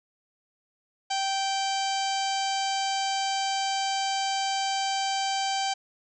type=harmonic tone; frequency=780 Hz; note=G5; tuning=9 cents flat; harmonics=1 / 2 / 3 / 4 / 5 / 6 / 7 / 8 / 9 / 10; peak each=-27 / -38 / -38 / -34 / -42 / -35 / -44 / -40 / -42 / -45 dBFS; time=1.1-5.74 s; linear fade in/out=10 ms; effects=none